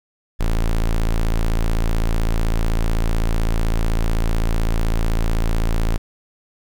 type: tone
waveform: square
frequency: 27.92 Hz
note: A0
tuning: 26 cents sharp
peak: -16 dBFS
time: 0.39-5.98 s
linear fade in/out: 20 ms
effects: 9-bit